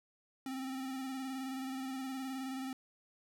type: tone with vibrato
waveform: square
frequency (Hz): 263.8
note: C4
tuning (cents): +14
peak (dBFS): -39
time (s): 0.46-2.73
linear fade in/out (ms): 2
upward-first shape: square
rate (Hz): 19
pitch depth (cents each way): 27
effects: none